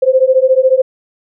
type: beating tone pair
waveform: sine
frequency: 514 / 528 Hz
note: C5 / C5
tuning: -31 / +16 cents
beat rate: 14 Hz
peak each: -10 dBFS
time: 0.02-0.82 s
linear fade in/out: 10 ms
effects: none